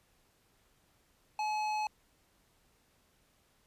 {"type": "tone with hard clipping", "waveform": "triangle", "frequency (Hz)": 853, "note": "G#5", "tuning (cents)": 46, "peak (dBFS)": -33, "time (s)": [1.39, 1.87], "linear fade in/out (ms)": 2, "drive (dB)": 16, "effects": ["pink hiss -70 dBFS RMS until 3.66 s", "resampled to 32000 Hz"]}